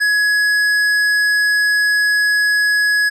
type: tone with tanh clipping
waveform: triangle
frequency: 1680 Hz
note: G#6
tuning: 19 cents sharp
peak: -14 dBFS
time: 0-3.1 s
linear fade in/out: 20 ms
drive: 16 dB
effects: none